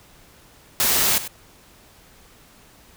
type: noise with echo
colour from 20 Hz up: white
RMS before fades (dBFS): -19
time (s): 0.8-1.18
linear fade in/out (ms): 0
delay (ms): 97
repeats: 1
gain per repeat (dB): -13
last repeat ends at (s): 1.277
effects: pink hiss -51 dBFS RMS until 2.96 s